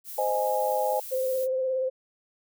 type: noise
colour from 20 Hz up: violet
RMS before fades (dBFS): -39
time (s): 0.04-1.48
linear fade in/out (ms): 50
type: chord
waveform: sine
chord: Ab major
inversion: first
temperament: just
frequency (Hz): 519.1 / 623 / 830.6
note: C5 / Eb5 / Ab5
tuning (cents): -14 / +2 / 0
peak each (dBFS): -27 / -29 / -27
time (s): 0.18-1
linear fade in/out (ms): 5
type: tone with vibrato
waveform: sine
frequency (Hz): 520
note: C5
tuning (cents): -11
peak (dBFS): -24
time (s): 1.11-1.9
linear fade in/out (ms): 20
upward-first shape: sine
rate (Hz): 17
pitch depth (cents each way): 24
effects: none